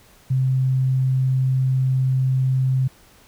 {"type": "tone", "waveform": "sine", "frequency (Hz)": 130.81, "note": "C3", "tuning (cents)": 0, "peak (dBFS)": -16, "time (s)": [0.3, 2.88], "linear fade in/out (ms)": 10, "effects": ["pink hiss -52 dBFS RMS until 3.27 s"]}